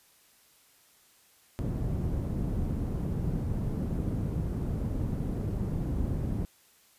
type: low-pass noise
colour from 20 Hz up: white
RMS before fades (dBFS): -31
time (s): 1.59-6.45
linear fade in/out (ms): 0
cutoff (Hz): 160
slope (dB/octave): 12
effects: white hiss -62 dBFS RMS until 6.98 s + resampled to 32000 Hz